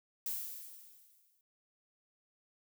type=noise with exponential decay; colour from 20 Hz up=violet; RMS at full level=-36 dBFS; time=0.26-1.41 s; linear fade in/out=2 ms; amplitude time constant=250 ms; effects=none